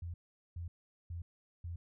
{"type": "tone bursts", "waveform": "sine", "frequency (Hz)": 85.6, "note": "F2", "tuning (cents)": -34, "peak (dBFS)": -39, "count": 4, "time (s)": [0.02, 1.76], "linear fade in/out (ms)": 5, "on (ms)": 120, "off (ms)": 420, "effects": []}